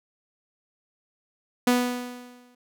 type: tone with exponential decay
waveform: sawtooth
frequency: 246.4 Hz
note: B3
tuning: 4 cents flat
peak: -13 dBFS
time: 1.67-2.55 s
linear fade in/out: 5 ms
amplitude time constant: 190 ms
effects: none